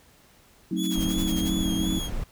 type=chord; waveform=sine; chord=F# diminished seventh; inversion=none; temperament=just; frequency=185 / 222 / 266.4 / 319.7 Hz; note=F#3 / A3 / C4 / Eb4; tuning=0 / +16 / +31 / +47 cents; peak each=-28 / -32 / -32 / -29 dBFS; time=0.71-1.99 s; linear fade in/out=5 ms
type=tone with vibrato; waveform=sawtooth; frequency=3324 Hz; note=G#7; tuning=1 cent sharp; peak=-29 dBFS; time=0.76-2.1 s; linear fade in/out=50 ms; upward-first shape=sine; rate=2.8 Hz; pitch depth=45 cents each way
type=noise with tremolo; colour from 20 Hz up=white; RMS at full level=-37 dBFS; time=0.82-1.53 s; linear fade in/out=50 ms; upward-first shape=sine; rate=11 Hz; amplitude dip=100%
type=noise; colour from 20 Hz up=brown; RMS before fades=-31 dBFS; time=0.95-2.24 s; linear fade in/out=5 ms
effects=pink hiss -57 dBFS RMS until 2.31 s